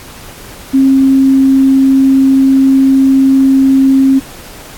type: tone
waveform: sine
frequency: 268.1 Hz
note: C4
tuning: 42 cents sharp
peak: -4 dBFS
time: 0.73-4.2 s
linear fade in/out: 20 ms
effects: pink hiss -32 dBFS RMS until 4.77 s + AAC 64 kbps